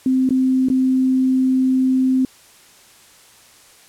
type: tone with dropouts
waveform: sine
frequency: 259.9 Hz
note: C4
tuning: 11 cents flat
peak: -13 dBFS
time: 0.06-2.25 s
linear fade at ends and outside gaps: 2 ms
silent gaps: 0.291-0.306 / 0.686-0.7 s
effects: white hiss -48 dBFS RMS until 3.88 s + low-pass 11000 Hz 12 dB/octave